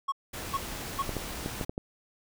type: tone bursts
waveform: triangle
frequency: 1100 Hz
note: C#6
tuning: 14 cents flat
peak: -24 dBFS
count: 3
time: 0.08-1.026 s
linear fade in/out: 10 ms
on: 42 ms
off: 410 ms
type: noise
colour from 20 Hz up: pink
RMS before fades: -38 dBFS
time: 0.33-1.65 s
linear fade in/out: 10 ms
type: clicks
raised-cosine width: 2 ms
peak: -19 dBFS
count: 6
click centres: 1.093 / 1.167 / 1.461 / 1.612 / 1.695 / 1.779 s
effects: none